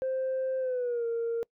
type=tone with pitch glide; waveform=sine; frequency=523.3 to 463.5 Hz; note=C5 to A#4; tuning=0 to -10 cents; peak=-26 dBFS; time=0.02-1.43 s; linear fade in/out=0 ms; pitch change=-210 cents; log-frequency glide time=0.59-1.06 s; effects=noise-tail reverb RT60 0.1 s tail -26 dB re dry + tanh soft clip ceiling -25 dBFS